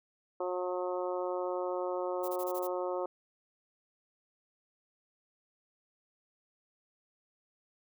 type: harmonic tone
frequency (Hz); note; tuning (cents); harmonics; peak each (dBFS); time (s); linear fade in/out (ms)
180.8; F#3; -40; 2 / 3 / 4 / 5 / 6 / 7; -36 / -35 / -42 / -42 / -44 / -46; 0.4-3.06; 5
type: noise bursts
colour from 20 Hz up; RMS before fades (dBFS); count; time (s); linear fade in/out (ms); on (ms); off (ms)
violet; -44; 6; 2.23-2.674; 10; 54; 24
effects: none